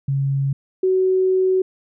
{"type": "tone pair in turn", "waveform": "sine", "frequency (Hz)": [137.6, 374.6], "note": ["C#3", "F#4"], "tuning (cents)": [-12, 21], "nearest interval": "octave + perfect fourth", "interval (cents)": 1733, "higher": "second", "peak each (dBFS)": [-17, -14], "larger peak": "second", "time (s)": [[0.08, 0.53], [0.83, 1.62]], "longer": "second", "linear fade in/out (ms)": 5, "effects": []}